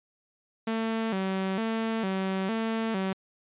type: tone with vibrato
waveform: sawtooth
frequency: 206.8 Hz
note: G#3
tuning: 7 cents flat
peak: -23 dBFS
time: 0.67-3.13 s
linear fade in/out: 5 ms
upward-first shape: square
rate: 1.1 Hz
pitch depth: 140 cents each way
effects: resampled to 8000 Hz